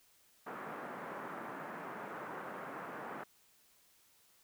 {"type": "band-pass noise", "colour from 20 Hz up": "white", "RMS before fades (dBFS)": -45, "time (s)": [0.46, 3.24], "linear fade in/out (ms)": 10, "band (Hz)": [160, 1500], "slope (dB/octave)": 24, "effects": ["white hiss -68 dBFS RMS until 4.43 s"]}